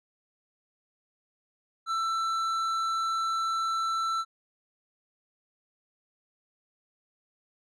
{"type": "tone with tanh clipping", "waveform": "sine", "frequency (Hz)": 1333, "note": "E6", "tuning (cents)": 19, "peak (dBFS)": -28, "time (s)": [1.86, 4.25], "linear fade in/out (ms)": 50, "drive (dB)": 10, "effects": []}